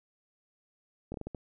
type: slowing click train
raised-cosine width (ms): 2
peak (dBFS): -25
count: 6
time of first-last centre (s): 1.12-1.348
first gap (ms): 22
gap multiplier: 1.37
effects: none